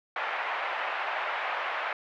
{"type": "band-pass noise", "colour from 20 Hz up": "pink", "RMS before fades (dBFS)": -32, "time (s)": [0.16, 1.93], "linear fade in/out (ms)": 2, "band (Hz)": [670, 2500], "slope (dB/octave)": 24, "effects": []}